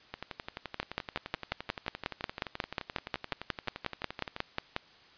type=two click trains; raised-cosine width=0.3 ms; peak=-21 / -14 dBFS; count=50 / 23; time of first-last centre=0.14-4.364 / 0.8-4.764 s; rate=11.6 / 5.55 Hz; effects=white hiss -58 dBFS RMS until 5.17 s + resampled to 11025 Hz